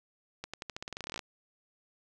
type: accelerating click train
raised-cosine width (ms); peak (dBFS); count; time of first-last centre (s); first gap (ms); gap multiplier
0.2; -21; 18; 0.44-1.192; 96; 0.89
effects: none